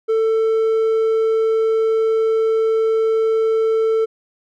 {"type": "tone with hard clipping", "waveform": "sine", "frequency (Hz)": 444.8, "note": "A4", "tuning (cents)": 19, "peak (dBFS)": -15, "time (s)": [0.08, 4.06], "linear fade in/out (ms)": 20, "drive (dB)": 3, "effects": []}